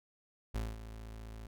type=tone with ADSR envelope; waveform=35% pulse; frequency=55 Hz; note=A1; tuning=in tune; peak=-31 dBFS; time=0.54-1.47 s; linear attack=12 ms; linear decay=210 ms; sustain=-12 dB; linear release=4 ms; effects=none